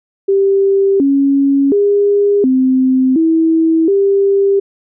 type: tone with pitch steps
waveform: sine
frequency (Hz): 392.5 / 277.1 / 405.8 / 259.6 / 324.4 / 395.8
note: G4 / C#4 / G#4 / C4 / E4 / G4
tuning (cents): +2 / -1 / -40 / -13 / -28 / +17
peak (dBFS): -8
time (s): 0.28-4.6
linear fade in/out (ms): 10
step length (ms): 720
effects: none